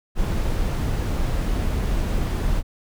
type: noise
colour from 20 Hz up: brown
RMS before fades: -22 dBFS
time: 0.15-2.63 s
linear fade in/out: 50 ms
effects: none